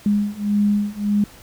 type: beating tone pair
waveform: sine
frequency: 205 / 206.7 Hz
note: G#3 / G#3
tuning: -22 / -8 cents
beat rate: 1.7 Hz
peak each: -20 / -19 dBFS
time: 0.06-1.24 s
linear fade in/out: 2 ms
effects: pink hiss -45 dBFS RMS until 1.42 s